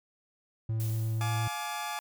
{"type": "tone", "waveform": "triangle", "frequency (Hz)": 111.4, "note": "A2", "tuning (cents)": 22, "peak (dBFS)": -26, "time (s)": [0.69, 1.48], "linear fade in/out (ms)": 5}
{"type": "noise with exponential decay", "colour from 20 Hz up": "blue", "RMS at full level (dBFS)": -41, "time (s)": [0.8, 2], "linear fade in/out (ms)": 0, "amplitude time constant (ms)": 260}
{"type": "chord", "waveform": "sawtooth", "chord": "D diminished", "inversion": "first", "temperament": "just", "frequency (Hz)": [704.8, 845.8, 1174.7], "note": ["F5", "Ab5", "D6"], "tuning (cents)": [16, 31, 0], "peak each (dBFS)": [-37, -32, -35], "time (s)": [1.21, 1.99], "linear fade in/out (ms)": 0}
{"effects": []}